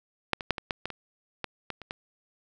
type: clicks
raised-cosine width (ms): 0.3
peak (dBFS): -7 / -19 / -7 / -17 / -12 / -15 / -21 / -15 / -17 / -26 / -18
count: 11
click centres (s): 0.333 / 0.408 / 0.507 / 0.582 / 0.708 / 0.856 / 0.903 / 1.443 / 1.703 / 1.817 / 1.909
effects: none